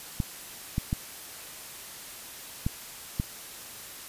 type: clicks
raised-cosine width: 5 ms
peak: -14 dBFS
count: 5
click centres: 0.202 / 0.781 / 0.929 / 2.665 / 3.199 s
effects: white hiss -43 dBFS RMS until 4.08 s + resampled to 32000 Hz